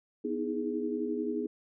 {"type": "chord", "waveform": "sine", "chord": "E major seventh", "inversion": "second", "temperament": "equal with one note detuned", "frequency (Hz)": [246.9, 311.1, 322.5, 415.3], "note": ["B3", "D#4", "E4", "G#4"], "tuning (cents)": [0, 0, -38, 0], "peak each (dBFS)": [-35, -36, -38, -34], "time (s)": [0.24, 1.47], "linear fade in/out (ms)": 10, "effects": []}